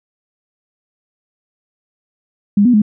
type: tone with pitch steps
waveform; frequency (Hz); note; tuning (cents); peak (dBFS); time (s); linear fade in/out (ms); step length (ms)
sine; 203.3 / 245.8 / 210.9; G#3 / B3 / G#3; -37 / -8 / +27; -7; 2.57-2.819; 5; 83
effects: none